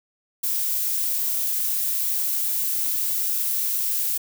violet noise, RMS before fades -24 dBFS, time 0.43-4.18 s, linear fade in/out 10 ms, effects none

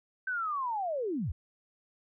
sine linear sweep, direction down, 1553 to 55.1 Hz, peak -30 dBFS, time 0.27-1.32 s, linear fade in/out 5 ms, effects none

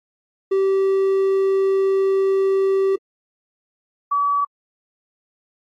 triangle / sine tone pair in turn, 387.2 / 1143 Hz, G4 / D6, -21 / -47 cents, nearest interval octave + perfect fifth, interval 1874 cents, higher second, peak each -13 / -16 dBFS, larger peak first, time 0.51-2.96 / 4.11-4.45 s, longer first, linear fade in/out 10 ms, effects AAC 48 kbps

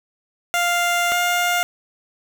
15% pulse tone pair in turn, 698.5 / 705.8 Hz, F5 / F5, 0 / +18 cents, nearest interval unison, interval 18 cents, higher second, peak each -11 dBFS, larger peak neither, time 0.54-1.12 / 1.12-1.63 s, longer first, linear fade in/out 0 ms, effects none

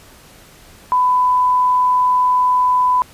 sine tone, 1000 Hz, B5, 21 cents sharp, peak -11 dBFS, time 0.92-3.02 s, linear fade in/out 0 ms, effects pink hiss -44 dBFS RMS until 3.13 s + resampled to 32000 Hz

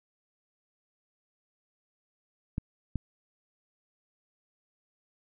clicks, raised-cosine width 5 ms, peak -18 dBFS, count 2, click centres 2.581 / 2.957 s, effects none

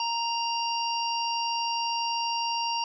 harmonic tone, 932.3 Hz, A#5, in tune, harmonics 1 / 3 / 5 / 6, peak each -28 / -33 / -35 / -36 dBFS, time 0-2.84 s, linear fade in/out 2 ms, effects none

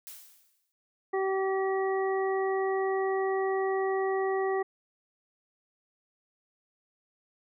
blue noise with exponential decay, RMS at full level -42 dBFS, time 0.07-0.72 s, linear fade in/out 0 ms, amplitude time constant 140 ms
harmonic tone, 384.3 Hz, G4, 34 cents flat, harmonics 1 / 2 / 3 / 5, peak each -27 / -33 / -38 / -38 dBFS, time 1.13-4.63 s, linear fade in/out 10 ms
effects none

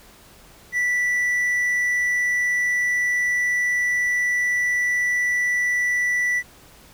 triangle tone, 1966 Hz, B6, 8 cents flat, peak -17 dBFS, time 0.72-6.43 s, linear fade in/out 50 ms, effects pink hiss -49 dBFS RMS until 6.93 s

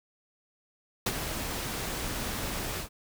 pink noise with ADSR envelope, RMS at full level -26 dBFS, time 1.06-2.89 s, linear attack 6 ms, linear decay 46 ms, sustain -8 dB, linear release 95 ms, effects none

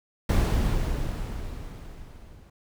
brown noise with level ramp, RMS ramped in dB -19 to -49 dBFS, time 0.29-2.5 s, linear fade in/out 5 ms, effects none

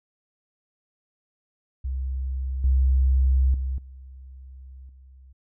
sine tone with level steps, 65.5 Hz, C2, 2 cents sharp, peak -25 / -16 / -24 / -40 / -46 dBFS, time 1.84-5.33 s, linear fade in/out 10 ms, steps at 2.64 / 3.54 / 3.78 / 4.89 s, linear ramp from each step 2 ms, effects none

